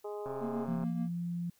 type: harmonic tone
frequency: 207.7 Hz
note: G#3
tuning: in tune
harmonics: 2 / 3 / 4 / 5 / 6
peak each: -38 / -46 / -46 / -52 / -54 dBFS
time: 0.04-0.66 s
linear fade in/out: 10 ms
type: click train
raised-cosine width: 1 ms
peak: -30 dBFS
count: 78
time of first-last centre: 0.26-0.839 s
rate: 133 Hz
type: tone with tremolo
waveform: triangle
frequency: 233.1 Hz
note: A#3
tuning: in tune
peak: -30 dBFS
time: 0.4-1.1 s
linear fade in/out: 50 ms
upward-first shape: triangle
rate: 6.9 Hz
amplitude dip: 60%
type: tone with pitch glide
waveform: sine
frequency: 170.6 to 172.88 Hz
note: F3 to F3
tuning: -40 to -17 cents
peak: -33 dBFS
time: 0.68-1.5 s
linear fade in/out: 5 ms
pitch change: +23 cents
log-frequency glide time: 0.87-1.2 s
effects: white hiss -69 dBFS RMS until 1.59 s